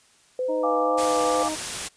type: tone with vibrato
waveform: sine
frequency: 506 Hz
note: B4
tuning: 42 cents sharp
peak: -23 dBFS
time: 0.39-1.43 s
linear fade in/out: 2 ms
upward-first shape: triangle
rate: 2.1 Hz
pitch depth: 32 cents each way
type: harmonic tone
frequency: 311.1 Hz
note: D#4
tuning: in tune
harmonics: 1 / 2 / 3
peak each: -30 / -32 / -36 dBFS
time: 0.48-1.56 s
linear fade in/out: 20 ms
type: chord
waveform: sine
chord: D diminished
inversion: first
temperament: equal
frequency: 698.5 / 830.6 / 1174.7 Hz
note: F5 / Ab5 / D6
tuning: 0 / 0 / 0 cents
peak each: -27 / -29 / -26 dBFS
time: 0.63-1.49 s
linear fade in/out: 10 ms
type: noise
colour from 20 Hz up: white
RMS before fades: -30 dBFS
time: 0.97-1.89 s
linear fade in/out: 20 ms
effects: white hiss -58 dBFS RMS until 1.96 s + resampled to 22050 Hz